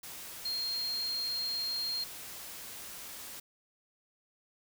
sine tone in noise, 4219 Hz, C8, 14 cents sharp, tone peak -32 dBFS, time 0.45-2.04 s, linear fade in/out 5 ms, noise white, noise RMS -45 dBFS, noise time 0.03-3.4 s, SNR +10 dB, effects none

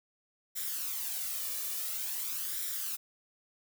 blue noise with flanger, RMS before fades -36 dBFS, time 0.55-2.97 s, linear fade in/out 20 ms, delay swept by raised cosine 0.54 to 1.74 ms, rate 0.48 Hz, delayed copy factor +0.6, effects none

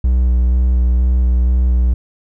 triangle tone with vibrato, 61.74 Hz, B1, in tune, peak -8 dBFS, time 0.04-1.94 s, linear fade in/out 5 ms, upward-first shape square, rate 2.1 Hz, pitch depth 16 cents each way, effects none

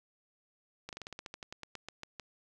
slowing click train, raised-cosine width 0.2 ms, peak -25 dBFS, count 16, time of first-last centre 0.89-2.197 s, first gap 38 ms, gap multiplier 1.11, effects none

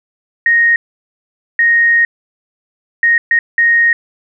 sine tone bursts at uneven times, 1864.7 Hz, A#6, in tune, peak -7 dBFS, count 5, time 0.46-0.76 / 1.59-2.05 / 3.03-3.18 / 3.31-3.39 / 3.58-3.93 s, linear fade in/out 2 ms, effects none

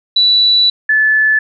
sine tone pair in turn, 3951 / 1735.7 Hz, B7 / A6, 0 / -24 cents, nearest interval octave + major second, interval 1424 cents, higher first, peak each -7 / -8 dBFS, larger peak first, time 0.16-0.7 / 0.89-1.39 s, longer first, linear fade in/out 5 ms, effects none

